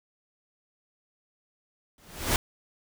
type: noise with exponential growth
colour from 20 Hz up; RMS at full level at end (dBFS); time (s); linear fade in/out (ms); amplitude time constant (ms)
pink; -21; 1.98-2.36; 1; 81
effects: none